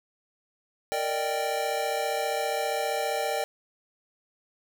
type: chord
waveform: square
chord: Eb major seventh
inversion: second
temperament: equal with one note detuned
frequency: 461.3 / 587.3 / 622.3 / 784 Hz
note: Bb4 / D5 / Eb5 / G5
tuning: -18 / 0 / 0 / 0 cents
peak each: -34 / -32 / -36 / -31 dBFS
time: 0.92-3.44 s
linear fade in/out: 0 ms
effects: 10-bit

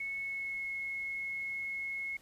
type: tone with pitch glide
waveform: sine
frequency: 2200 to 2176 Hz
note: C#7 to C#7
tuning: -14 to -33 cents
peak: -35 dBFS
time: 0-2.17 s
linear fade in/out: 5 ms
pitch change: -19 cents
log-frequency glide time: 0.2-0.67 s
effects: pink hiss -62 dBFS RMS until 2.21 s + resampled to 32000 Hz

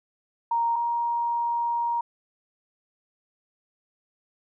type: tone pair in turn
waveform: sine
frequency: 932.3 / 941.5 Hz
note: A#5 / A#5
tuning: 0 / +17 cents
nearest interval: unison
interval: 17 cents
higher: second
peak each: -21 / -23 dBFS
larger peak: first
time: 0.51-0.76 / 0.76-2.01 s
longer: second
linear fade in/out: 5 ms
effects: none

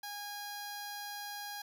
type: tone with notch filter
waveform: 10% pulse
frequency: 820 Hz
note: G#5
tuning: 22 cents flat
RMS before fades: -43 dBFS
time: 0.03-1.62 s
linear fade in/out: 5 ms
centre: 2700 Hz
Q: 1.3
effects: none

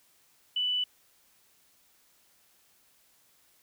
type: tone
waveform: sine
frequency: 2979 Hz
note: F#7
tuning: 11 cents sharp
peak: -26 dBFS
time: 0.56-0.84 s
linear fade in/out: 5 ms
effects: white hiss -65 dBFS RMS until 3.62 s

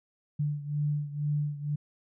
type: beating tone pair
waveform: sine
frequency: 146.83 / 148.93 Hz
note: D3 / D3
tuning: 0 / +25 cents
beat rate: 2.1 Hz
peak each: -29 / -33 dBFS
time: 0.39-1.76 s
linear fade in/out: 10 ms
effects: none

